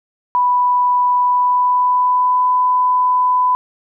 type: tone with pitch glide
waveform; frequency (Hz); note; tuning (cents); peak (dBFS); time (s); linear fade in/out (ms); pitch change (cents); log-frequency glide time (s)
sine; 987.8 to 1000.4; B5 to B5; 0 to +22; -11; 0.35-3.55; 0; +22; 1.22-2.46
effects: none